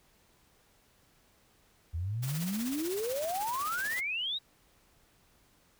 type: exponential sweep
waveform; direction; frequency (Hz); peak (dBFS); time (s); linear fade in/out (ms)
sine; up; 77.78 to 3900; -31; 1.93-4.39; 20
type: noise with tremolo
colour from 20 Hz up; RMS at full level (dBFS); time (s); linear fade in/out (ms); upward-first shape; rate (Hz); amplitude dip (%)
white; -39; 2.22-4.01; 20; sine; 16; 55
effects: pink hiss -66 dBFS RMS until 5.79 s